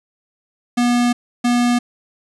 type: tone pair in turn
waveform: square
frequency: 242.1 / 242.1 Hz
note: B3 / B3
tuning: -34 / -34 cents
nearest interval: unison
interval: 0 cents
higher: neither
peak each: -14 dBFS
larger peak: neither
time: 0.77-1.13 / 1.44-1.79 s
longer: first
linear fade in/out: 10 ms
effects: resampled to 24000 Hz + 8-bit